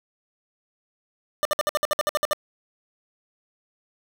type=tone bursts; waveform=25% pulse; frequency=599 Hz; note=D5; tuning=34 cents sharp; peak=-16 dBFS; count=12; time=1.43-2.332 s; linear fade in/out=0 ms; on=22 ms; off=58 ms; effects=none